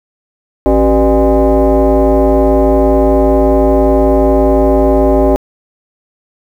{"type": "tone with frequency modulation", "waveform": "sine", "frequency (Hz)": 164.8, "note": "E3", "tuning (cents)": 0, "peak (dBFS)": -5, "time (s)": [0.66, 5.36], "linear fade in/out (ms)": 0, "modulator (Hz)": 218, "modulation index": 2.6, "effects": ["tanh soft clip ceiling -1 dBFS", "7-bit"]}